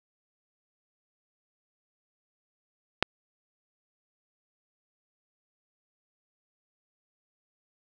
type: click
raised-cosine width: 0.3 ms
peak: -4 dBFS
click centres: 3.026 s
effects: none